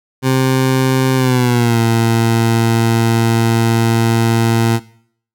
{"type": "tone with pitch glide", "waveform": "20% pulse", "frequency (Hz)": [131.1, 114.79], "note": ["C3", "A#2"], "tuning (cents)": [4, -26], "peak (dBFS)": -6, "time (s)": [0.22, 4.8], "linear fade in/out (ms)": 50, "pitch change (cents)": -230, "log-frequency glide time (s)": [1.16, 1.8], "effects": ["noise-tail reverb RT60 0.6 s tail -19 dB re dry"]}